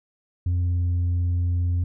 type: tone with pitch glide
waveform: sine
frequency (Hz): 88.5 to 87.74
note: F2 to F2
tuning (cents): +23 to +9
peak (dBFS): -17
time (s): 0.46-1.84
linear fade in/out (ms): 5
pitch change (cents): -14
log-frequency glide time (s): 0.56-0.85
effects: tanh soft clip ceiling -19 dBFS